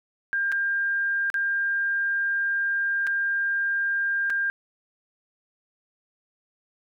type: tone with dropouts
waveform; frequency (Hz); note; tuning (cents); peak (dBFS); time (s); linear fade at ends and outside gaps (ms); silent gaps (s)
sine; 1600; G6; +35; -22; 0.33-4.5; 0; 0.518-0.523 / 1.301-1.342 / 3.068-3.072 / 4.299-4.303
effects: none